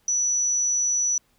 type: tone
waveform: sine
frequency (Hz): 5920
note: F#8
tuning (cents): 0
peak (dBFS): -20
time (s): 0.08-1.18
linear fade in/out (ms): 2
effects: pink hiss -65 dBFS RMS until 1.38 s